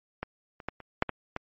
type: clicks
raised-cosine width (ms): 0.5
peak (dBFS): -17 / -29 / -16 / -29 / -8 / -16 / -17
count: 7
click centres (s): 0.23 / 0.602 / 0.686 / 0.803 / 1.024 / 1.093 / 1.364
effects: MP3 32 kbps